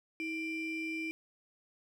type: ring-modulated tone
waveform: triangle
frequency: 1341 Hz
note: E6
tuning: 29 cents sharp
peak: -30 dBFS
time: 0.2-1.11 s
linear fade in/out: 0 ms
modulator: 1020 Hz
effects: 11-bit